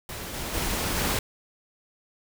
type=noise with level steps; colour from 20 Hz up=pink; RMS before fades=-36 / -33 / -28 / -26 dBFS; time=0.09-1.19 s; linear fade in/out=2 ms; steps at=0.33 / 0.53 / 0.95 s; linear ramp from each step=20 ms; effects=none